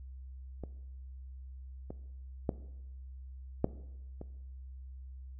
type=clicks; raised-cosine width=2 ms; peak=-27 / -27 / -16 / -13 / -29 dBFS; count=5; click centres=0.637 / 1.905 / 2.492 / 3.644 / 4.214 s; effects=noise-tail reverb RT60 0.9 s tail -17 dB re dry + added 65 Hz sine -44 dBFS peak until 5.39 s